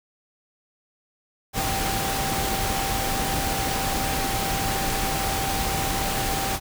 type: tone in noise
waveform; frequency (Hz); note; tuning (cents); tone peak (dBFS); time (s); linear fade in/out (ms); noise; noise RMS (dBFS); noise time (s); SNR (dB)
sine; 781; G5; -7; -29; 1.53-6.6; 50; pink; -26; 1.53-6.6; -6
effects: none